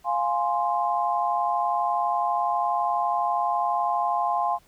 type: chord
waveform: sine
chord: F minor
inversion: none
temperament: equal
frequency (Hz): 698.5 / 830.6 / 1046.5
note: F5 / Ab5 / C6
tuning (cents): 0 / 0 / 0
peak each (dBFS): -26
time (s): 0.04-4.59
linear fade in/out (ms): 50
effects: pink hiss -60 dBFS RMS until 4.67 s